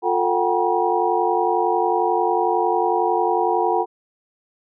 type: tone cluster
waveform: sine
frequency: 355.6 / 446.4 / 742 / 793 / 959 Hz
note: F4 / A4 / F#5 / G5 / A#5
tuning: +31 / +25 / +5 / +20 / +49 cents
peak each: -23 dBFS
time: 0.02-3.86 s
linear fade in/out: 50 ms
effects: none